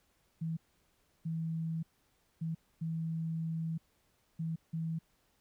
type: tone bursts at uneven times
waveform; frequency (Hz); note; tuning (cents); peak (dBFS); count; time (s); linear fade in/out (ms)
sine; 162.6; E3; -23; -33; 6; 0.41-0.57 / 1.25-1.83 / 2.41-2.55 / 2.81-3.78 / 4.39-4.56 / 4.73-4.99; 10
effects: pink hiss -73 dBFS RMS until 5.4 s